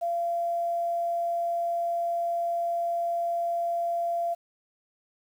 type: tone with quantisation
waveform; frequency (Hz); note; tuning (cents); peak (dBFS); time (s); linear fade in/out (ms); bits
sine; 685; F5; -34; -25; 0.01-4.35; 20; 9
effects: none